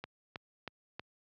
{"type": "click train", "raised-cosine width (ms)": 0.3, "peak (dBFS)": -24, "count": 4, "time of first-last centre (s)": [0.04, 0.995], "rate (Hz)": 3.14, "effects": ["high-pass 80 Hz 12 dB/octave", "low-pass 5000 Hz 12 dB/octave"]}